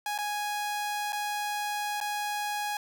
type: tone with dropouts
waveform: sawtooth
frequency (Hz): 830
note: G#5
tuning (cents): -1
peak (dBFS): -26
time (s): 0.06-2.77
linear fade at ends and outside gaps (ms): 2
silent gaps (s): 0.179-0.186 / 1.123-1.129 / 2.003-2.011
effects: none